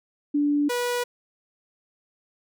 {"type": "tone pair in turn", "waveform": ["sine", "sawtooth"], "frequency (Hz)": [291, 487.3], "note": ["D4", "B4"], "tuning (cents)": [-16, -23], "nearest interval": "major sixth", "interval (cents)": 893, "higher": "second", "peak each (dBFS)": [-19, -20], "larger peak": "first", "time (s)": [[0.34, 0.69], [0.69, 1.04]], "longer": "neither", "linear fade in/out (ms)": 10, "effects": []}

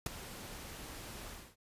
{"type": "noise with ADSR envelope", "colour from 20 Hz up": "pink", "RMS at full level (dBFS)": -32, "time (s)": [0.06, 1.56], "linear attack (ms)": 4, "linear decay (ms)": 11, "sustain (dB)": -15, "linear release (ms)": 260, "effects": ["resampled to 32000 Hz"]}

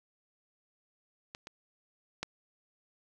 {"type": "clicks", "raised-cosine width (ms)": 0.2, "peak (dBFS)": [-25, -27, -17], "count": 3, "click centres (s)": [1.349, 1.471, 2.23], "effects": []}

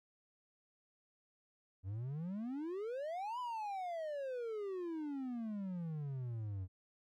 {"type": "exponential two-way sweep", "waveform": "triangle", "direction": "up then down", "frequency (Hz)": [90.2, 1013, 90.2], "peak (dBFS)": -37, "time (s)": [1.83, 6.68], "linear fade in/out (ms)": 50, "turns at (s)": 3.39, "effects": []}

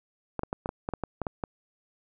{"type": "clicks", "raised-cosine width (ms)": 1, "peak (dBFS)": -16, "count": 11, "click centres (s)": [0.393, 0.434, 0.529, 0.659, 0.691, 0.889, 0.937, 1.037, 1.217, 1.268, 1.438], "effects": []}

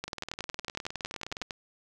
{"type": "two click trains", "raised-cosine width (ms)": 0.2, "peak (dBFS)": [-17, -20], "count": [17, 27], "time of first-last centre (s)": [[0.04, 1.508], [0.08, 1.42]], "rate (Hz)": [10.9, 19.4], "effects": []}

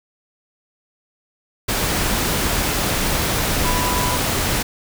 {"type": "tone in noise", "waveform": "sine", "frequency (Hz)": 990, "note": "B5", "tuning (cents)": 4, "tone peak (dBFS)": -23, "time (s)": [3.65, 4.17], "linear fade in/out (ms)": 10, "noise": "pink", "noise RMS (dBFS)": -20, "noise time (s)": [1.68, 4.63], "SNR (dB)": -6, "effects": []}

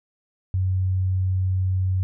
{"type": "tone", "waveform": "sine", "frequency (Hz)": 93.4, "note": "F#2", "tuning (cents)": 17, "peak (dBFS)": -19, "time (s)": [0.54, 2.03], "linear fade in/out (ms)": 0, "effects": []}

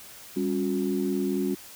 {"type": "tone cluster", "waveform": "sine", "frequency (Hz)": [198.4, 276.6, 361], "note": ["G3", "C#4", "F#4"], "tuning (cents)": [21, -4, -43], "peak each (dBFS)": -28, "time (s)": [0.36, 1.55], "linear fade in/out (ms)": 10, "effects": ["tanh soft clip ceiling -15 dBFS", "white hiss -46 dBFS RMS until 1.75 s"]}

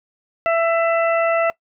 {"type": "harmonic tone", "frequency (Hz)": 666, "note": "E5", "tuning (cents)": 18, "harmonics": [1, 2, 3, 4], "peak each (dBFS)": [-16, -22, -26, -28], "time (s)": [0.46, 1.5], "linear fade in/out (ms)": 0, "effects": ["noise-tail reverb RT60 0.1 s tail -21 dB re dry"]}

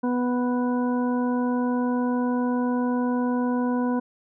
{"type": "harmonic tone", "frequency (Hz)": 246.9, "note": "B3", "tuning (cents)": 0, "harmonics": [1, 2, 3, 4, 6], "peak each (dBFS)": [-22, -30, -36, -32, -40], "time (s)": [0.03, 4], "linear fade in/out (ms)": 10, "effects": []}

